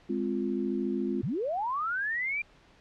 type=chord; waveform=sine; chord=F minor; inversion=first; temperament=equal; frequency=207.7 / 261.6 / 349.2 Hz; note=Ab3 / C4 / F4; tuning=0 / 0 / 0 cents; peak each=-32 / -32 / -32 dBFS; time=0.09-1.22 s; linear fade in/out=10 ms
type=linear sweep; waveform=sine; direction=up; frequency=92.5 to 2400 Hz; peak=-28 dBFS; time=1.23-2.42 s; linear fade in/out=5 ms
effects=pink hiss -59 dBFS RMS until 2.8 s + low-pass 4000 Hz 12 dB/octave